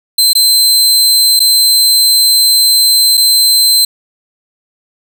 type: tone with dropouts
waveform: sawtooth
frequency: 4100 Hz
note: C8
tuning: 36 cents flat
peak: -3 dBFS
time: 0.18-3.85 s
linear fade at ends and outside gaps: 5 ms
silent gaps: 0.333-0.351 / 1.394-1.401 / 3.172-3.175 s
effects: none